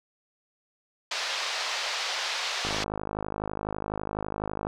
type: band-pass noise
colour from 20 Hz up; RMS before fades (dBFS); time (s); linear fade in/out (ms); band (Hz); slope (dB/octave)
white; -31; 1.11-2.84; 5; 550 to 5100; 24
type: click train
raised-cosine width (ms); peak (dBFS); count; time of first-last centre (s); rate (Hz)
1; -17; 106; 2.65-4.669; 52
effects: none